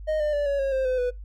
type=tone with pitch steps; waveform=triangle; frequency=620 / 600.3 / 581.2 / 562.7 / 544.8 / 527.4 / 510.6 / 494.4 Hz; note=D#5 / D5 / D5 / C#5 / C#5 / C5 / C5 / B4; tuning=-6 / +38 / -18 / +26 / -30 / +14 / -42 / +2 cents; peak=-20 dBFS; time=0.07-1.11 s; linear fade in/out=20 ms; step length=130 ms; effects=noise-tail reverb RT60 0.2 s tail -24 dB re dry + added 50 Hz sine -36 dBFS peak until 1.24 s